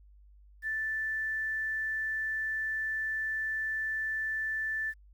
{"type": "tone with quantisation", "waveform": "sine", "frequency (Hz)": 1760, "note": "A6", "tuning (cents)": 0, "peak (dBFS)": -30, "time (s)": [0.62, 4.94], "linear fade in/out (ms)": 50, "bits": 10, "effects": ["added 50 Hz sine -54 dBFS peak until 5.13 s"]}